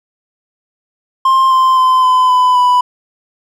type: tone with pitch steps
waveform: triangle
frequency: 1056 / 1042.7 / 1029.5 / 1016.5 / 1003.7 / 991 Hz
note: C6 / C6 / C6 / B5 / B5 / B5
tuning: +16 / -6 / -28 / +50 / +28 / +6 cents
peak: -5 dBFS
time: 1.25-2.81 s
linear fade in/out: 5 ms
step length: 260 ms
effects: none